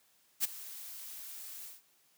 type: noise with ADSR envelope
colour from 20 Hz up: blue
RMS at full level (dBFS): -28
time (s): 0.4-1.82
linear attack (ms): 42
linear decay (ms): 16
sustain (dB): -18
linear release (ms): 170
effects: white hiss -69 dBFS RMS until 2.17 s + high-pass 100 Hz 12 dB/octave